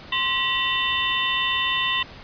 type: tone cluster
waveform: sine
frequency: 1050 / 1939 / 2707 / 3010 / 3591 Hz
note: C6 / B6 / E7 / F#7 / A7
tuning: +6 / -32 / +45 / +29 / +35 cents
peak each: -27 dBFS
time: 0.12-2.03 s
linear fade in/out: 5 ms
effects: pink hiss -42 dBFS RMS until 2.23 s + resampled to 11025 Hz